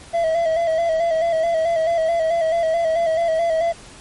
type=tone with vibrato; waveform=triangle; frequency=659.3 Hz; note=E5; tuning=in tune; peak=-14 dBFS; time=0.13-3.73 s; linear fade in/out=20 ms; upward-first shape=square; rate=4.6 Hz; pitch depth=45 cents each way; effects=pink hiss -42 dBFS RMS until 4 s + MP3 48 kbps